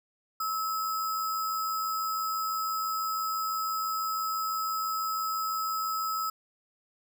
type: tone with sample-and-hold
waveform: sine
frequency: 1297 Hz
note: E6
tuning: 28 cents flat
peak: -28 dBFS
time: 0.4-6.3 s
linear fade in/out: 5 ms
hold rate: 6300 Hz
effects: none